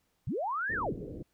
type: linear two-way sweep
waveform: sine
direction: up then down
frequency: 79.3 to 1864.7 to 105.6 Hz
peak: -30 dBFS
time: 0.27-0.93 s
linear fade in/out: 5 ms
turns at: 0.73 s
type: low-pass noise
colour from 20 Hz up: white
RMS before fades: -41 dBFS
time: 0.69-1.23 s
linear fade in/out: 10 ms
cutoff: 480 Hz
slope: 48 dB/octave
effects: pink hiss -75 dBFS RMS until 1.33 s